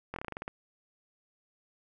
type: slowing click train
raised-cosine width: 0.5 ms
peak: -22 dBFS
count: 10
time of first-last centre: 0.14-0.479 s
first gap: 22 ms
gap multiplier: 1.13
effects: none